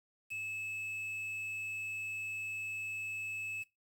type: tone with quantisation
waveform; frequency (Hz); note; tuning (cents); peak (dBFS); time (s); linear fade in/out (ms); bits
triangle; 2600; E7; -24; -36; 0.3-3.64; 20; 9
effects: noise-tail reverb RT60 0.2 s tail -18 dB re dry